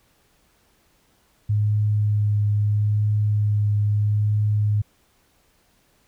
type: tone with vibrato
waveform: sine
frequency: 104.6 Hz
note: G#2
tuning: 13 cents sharp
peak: -17 dBFS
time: 1.49-4.82 s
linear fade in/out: 10 ms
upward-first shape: triangle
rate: 0.77 Hz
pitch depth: 14 cents each way
effects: pink hiss -62 dBFS RMS until 6.07 s